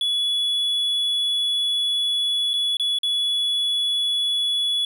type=tone with dropouts; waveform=triangle; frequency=3403 Hz; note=G#7; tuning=41 cents sharp; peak=-18 dBFS; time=0.01-4.85 s; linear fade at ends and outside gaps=2 ms; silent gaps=2.534-2.538 / 2.77-2.797 / 2.987-3.032 s; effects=none